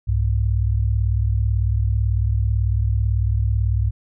sine tone pair together, 64.6 / 102.68 Hz, C2 / G#2, -21 / -19 cents, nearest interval minor sixth, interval 802 cents, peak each -19 dBFS, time 0.07-3.91 s, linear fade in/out 20 ms, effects none

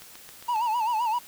click train, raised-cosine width 0.2 ms, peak -27 dBFS, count 5, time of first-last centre 0.02-0.561 s, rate 7.4 Hz
triangle tone with vibrato, 916 Hz, A#5, 31 cents flat, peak -21 dBFS, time 0.48-1.19 s, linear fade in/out 10 ms, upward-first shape sine, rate 7.7 Hz, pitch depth 120 cents each way
effects white hiss -48 dBFS RMS until 1.27 s

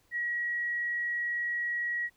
sine tone, 1911 Hz, A#6, 43 cents sharp, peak -29 dBFS, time 0.11-2.1 s, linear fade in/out 50 ms, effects pink hiss -68 dBFS RMS until 2.16 s

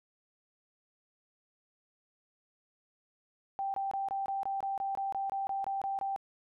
sine tone bursts, 784 Hz, G5, in tune, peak -31 dBFS, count 15, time 3.59-6.162 s, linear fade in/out 0 ms, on 150 ms, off 23 ms, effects none

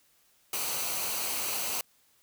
white noise with comb filter, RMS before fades -32 dBFS, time 0.53-1.81 s, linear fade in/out 2 ms, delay 0.57 ms, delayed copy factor -0.5, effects white hiss -66 dBFS RMS until 2.22 s

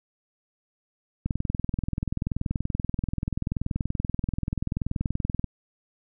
click train, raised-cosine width 5 ms, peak -14 dBFS, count 88, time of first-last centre 1.26-5.443 s, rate 20.8 Hz, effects none

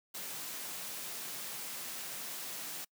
white high-pass noise, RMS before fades -42 dBFS, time 0.14-2.85 s, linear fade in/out 10 ms, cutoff 120 Hz, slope 96 dB/octave, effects noise-tail reverb RT60 0.1 s tail -26 dB re dry

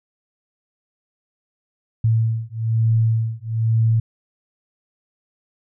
sine beating tone pair, 112.2 / 113.3 Hz, A2 / A#2, +34 / -49 cents, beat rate 1.1 Hz, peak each -19 dBFS, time 2.04-4 s, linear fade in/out 5 ms, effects none

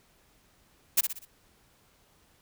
blue noise with echo, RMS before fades -21 dBFS, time 0.97-1.01 s, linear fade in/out 10 ms, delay 61 ms, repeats 4, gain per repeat -7 dB, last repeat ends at 1.254 s, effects pink hiss -64 dBFS RMS until 2.41 s

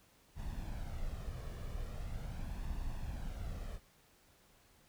brown noise with flanger, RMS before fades -41 dBFS, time 0.35-3.8 s, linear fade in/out 50 ms, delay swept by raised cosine 1.1 to 1.73 ms, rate 0.41 Hz, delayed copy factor +0.55, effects pink hiss -67 dBFS RMS until 4.88 s

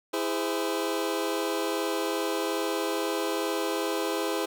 sawtooth chord, E augmented, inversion none, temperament just, 329.6 / 412 / 515 Hz, E4 / G#4 / B#4, 0 / -14 / -28 cents, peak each -27 / -27 / -28 dBFS, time 0.13-4.46 s, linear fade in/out 10 ms, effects none

